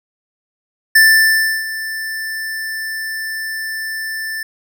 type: tone with ADSR envelope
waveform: square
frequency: 1769 Hz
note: A6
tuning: 9 cents sharp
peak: -6 dBFS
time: 0.95-4.43 s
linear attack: 8 ms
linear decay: 680 ms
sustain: -16 dB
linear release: 3 ms
effects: none